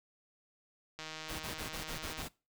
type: click train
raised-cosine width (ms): 0.2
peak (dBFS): -26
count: 194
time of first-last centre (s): 0.99-2.219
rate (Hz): 157
type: noise bursts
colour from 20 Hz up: pink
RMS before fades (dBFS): -42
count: 7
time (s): 1.28-2.288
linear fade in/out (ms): 20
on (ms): 120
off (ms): 28
effects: noise-tail reverb RT60 0.3 s tail -22 dB re dry